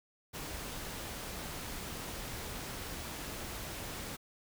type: noise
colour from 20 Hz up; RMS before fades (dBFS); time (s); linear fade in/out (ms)
pink; -42; 0.33-4.17; 20
effects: none